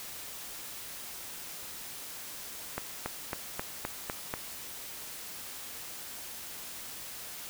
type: accelerating click train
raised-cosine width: 0.5 ms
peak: -17 dBFS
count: 7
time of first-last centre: 2.78-4.339 s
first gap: 280 ms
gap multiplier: 0.97
effects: white hiss -43 dBFS RMS until 7.49 s